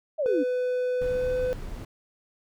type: exponential sweep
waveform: sine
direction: down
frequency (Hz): 659.3 to 260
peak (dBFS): -23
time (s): 0.18-0.44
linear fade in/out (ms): 20
type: tone with pitch glide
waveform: triangle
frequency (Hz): 500 to 504.6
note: B4 to B4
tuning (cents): +21 to +37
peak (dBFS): -22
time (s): 0.26-1.53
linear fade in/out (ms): 0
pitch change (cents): +16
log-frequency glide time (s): 1.03-1.28
type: noise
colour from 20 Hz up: brown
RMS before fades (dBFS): -36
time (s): 1.01-1.85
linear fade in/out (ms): 5
effects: none